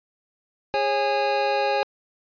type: tone cluster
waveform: square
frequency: 409.9 / 547 / 824 Hz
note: G#4 / C#5 / G#5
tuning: -23 / -23 / -14 cents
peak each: -29 / -25 / -24 dBFS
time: 0.74-1.83 s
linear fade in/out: 0 ms
effects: resampled to 11025 Hz